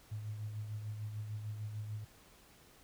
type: tone with tremolo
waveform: sine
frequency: 106.6 Hz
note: G#2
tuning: 46 cents sharp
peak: -37 dBFS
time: 0.11-2.05 s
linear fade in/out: 10 ms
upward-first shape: sine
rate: 6.7 Hz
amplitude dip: 45%
effects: pink hiss -62 dBFS RMS until 2.83 s